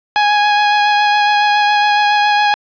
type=tone with vibrato; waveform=sawtooth; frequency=830.6 Hz; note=G#5; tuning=in tune; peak=-6 dBFS; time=0.16-2.54 s; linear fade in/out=0 ms; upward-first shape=sine; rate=7.2 Hz; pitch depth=13 cents each way; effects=resampled to 11025 Hz + 8-bit